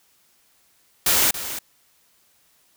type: noise with echo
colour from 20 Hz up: white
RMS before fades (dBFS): -18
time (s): 1.06-1.31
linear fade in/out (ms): 5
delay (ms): 280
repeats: 1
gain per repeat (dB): -12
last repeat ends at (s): 1.59
effects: white hiss -61 dBFS RMS until 2.76 s